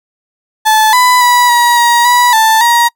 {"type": "tone with pitch steps", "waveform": "35% pulse", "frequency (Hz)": [869, 997, 978, 958, 950, 976, 884, 946], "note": ["A5", "B5", "B5", "A#5", "A#5", "B5", "A5", "A#5"], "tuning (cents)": [-22, 16, -17, 47, 33, -21, 8, 25], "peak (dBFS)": -4, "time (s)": [0.65, 2.89], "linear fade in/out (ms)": 20, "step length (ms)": 280, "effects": ["noise-tail reverb RT60 0.1 s tail -26 dB re dry"]}